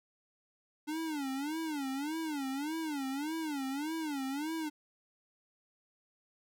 square tone with vibrato, 293.7 Hz, D4, in tune, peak -35 dBFS, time 0.87-4.7 s, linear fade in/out 20 ms, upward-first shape sine, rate 1.7 Hz, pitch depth 180 cents each way, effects none

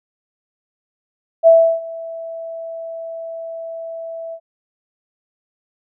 sine tone with ADSR envelope, 659.3 Hz, E5, in tune, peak -4 dBFS, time 1.43-4.4 s, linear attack 40 ms, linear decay 330 ms, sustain -22 dB, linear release 67 ms, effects none

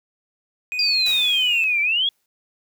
triangle tone, 2489 Hz, D#7, in tune, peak -22 dBFS, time 0.72-1.64 s, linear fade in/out 0 ms
sine exponential two-way sweep, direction down then up, 4844 to 2298 to 3398 Hz, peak -17 dBFS, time 0.79-2.09 s, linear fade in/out 2 ms, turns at 1.81 s
white noise with exponential decay, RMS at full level -32 dBFS, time 1.06-2.26 s, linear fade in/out 1 ms, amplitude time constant 260 ms
effects none

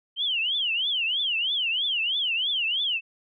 sine tone with vibrato, 3032 Hz, F#7, 42 cents sharp, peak -23 dBFS, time 0.16-3.01 s, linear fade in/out 50 ms, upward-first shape triangle, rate 3.1 Hz, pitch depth 280 cents each way, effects none

